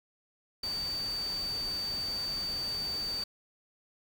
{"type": "tone in noise", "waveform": "sine", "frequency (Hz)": 4602, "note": "D8", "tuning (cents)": -36, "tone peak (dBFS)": -32, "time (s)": [0.63, 3.24], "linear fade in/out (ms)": 5, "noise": "pink", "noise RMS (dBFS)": -44, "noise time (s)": [0.63, 3.24], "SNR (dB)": 9, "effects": []}